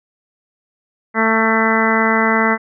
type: harmonic tone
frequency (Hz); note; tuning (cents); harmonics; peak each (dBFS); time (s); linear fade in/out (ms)
222.8; A3; +22; 1 / 2 / 3 / 4 / 5 / 6 / 7 / 8 / 9; -18 / -21 / -23 / -21 / -22 / -21 / -23 / -24 / -19; 1.14-2.58; 50
effects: none